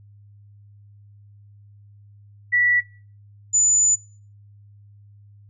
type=tone pair in turn; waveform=sine; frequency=1950 / 6997 Hz; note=B6 / A8; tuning=-23 / -11 cents; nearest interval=octave + minor seventh; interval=2212 cents; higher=second; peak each=-15 / -14 dBFS; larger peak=second; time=2.52-2.81 / 3.53-3.96 s; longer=second; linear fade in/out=20 ms; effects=noise-tail reverb RT60 0.4 s tail -20 dB re dry + added 102 Hz sine -46 dBFS peak until 5.49 s